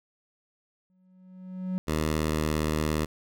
triangle tone with exponential growth, 185 Hz, F#3, in tune, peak -23 dBFS, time 0.9-1.78 s, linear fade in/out 0 ms, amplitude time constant 190 ms
10% pulse tone with pitch glide, 77.78 to 77.2 Hz, D#2 to D#2, 0 to -13 cents, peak -17 dBFS, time 1.87-3.06 s, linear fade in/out 20 ms, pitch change -13 cents, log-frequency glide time 2.23-2.43 s
effects none

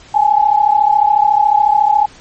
sine tone pair together, 821 / 855 Hz, G#5 / A5, -20 / -50 cents, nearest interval minor second, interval 70 cents, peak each -11 dBFS, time 0.14-2.06 s, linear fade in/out 10 ms, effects pink hiss -41 dBFS RMS until 2.2 s + MP3 32 kbps

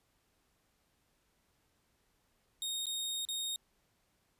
sawtooth tone with dropouts, 3717 Hz, A#7, 6 cents flat, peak -32 dBFS, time 2.62-3.56 s, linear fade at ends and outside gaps 1 ms, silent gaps 2.857-2.867 / 3.251-3.287 s, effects pink hiss -75 dBFS RMS until 4.39 s + resampled to 32000 Hz

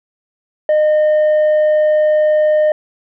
sine tone with tanh clipping, 611 Hz, D#5, 32 cents flat, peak -10 dBFS, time 0.69-2.72 s, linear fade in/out 2 ms, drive 3 dB, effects none

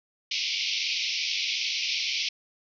pink band-pass noise, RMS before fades -29 dBFS, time 0.31-2.29 s, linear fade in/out 5 ms, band 2200 to 5800 Hz, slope 96 dB/octave, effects none

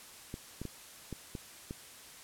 clicks, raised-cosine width 3 ms, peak -26 dBFS, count 6, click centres 0.341 / 0.616 / 0.653 / 1.127 / 1.352 / 1.709 s, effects white hiss -52 dBFS RMS until 2.23 s + low-pass 12000 Hz 12 dB/octave

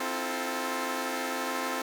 10% pulse chord, F major seventh, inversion second, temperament equal with one note detuned, 261.6 / 322.8 / 349.2 / 440 Hz, C4 / E4 / F4 / A4, 0 / -36 / 0 / 0 cents, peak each -25 / -30 / -29 / -28 dBFS, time 0-1.82 s, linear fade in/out 5 ms, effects none

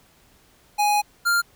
square tone pair in turn, 830.6 / 1396.9 Hz, G#5 / F6, 0 / 0 cents, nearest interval major sixth, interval 900 cents, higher second, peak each -18 dBFS, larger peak neither, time 0.78-1.02 / 1.25-1.42 s, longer first, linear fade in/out 20 ms, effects pink hiss -57 dBFS RMS until 1.55 s

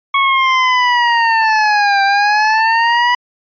25% pulse linear two-way sweep, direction down then up, 1108.7 to 786 to 982 Hz, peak -6 dBFS, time 0.14-3.15 s, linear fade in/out 5 ms, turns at 2.03 s, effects resampled to 11025 Hz

